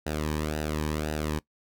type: tone with flanger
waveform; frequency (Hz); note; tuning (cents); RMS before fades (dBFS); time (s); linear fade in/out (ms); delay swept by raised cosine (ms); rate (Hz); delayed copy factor
sawtooth; 76.5; D#2; -29; -30; 0.06-1.39; 5; 0.9 to 1.47; 1.9; -0.75
effects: noise-tail reverb RT60 0.1 s tail -20 dB re dry